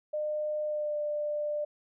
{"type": "tone with pitch glide", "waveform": "sine", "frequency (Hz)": [605, 595], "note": ["D#5", "D5"], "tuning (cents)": [-49, 22], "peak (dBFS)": -29, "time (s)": [0.13, 1.65], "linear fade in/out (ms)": 10, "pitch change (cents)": -29, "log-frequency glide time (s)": [0.65, 0.97], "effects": []}